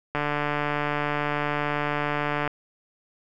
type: click train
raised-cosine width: 0.5 ms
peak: -11 dBFS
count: 343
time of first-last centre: 0.15-2.477 s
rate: 147 Hz
effects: none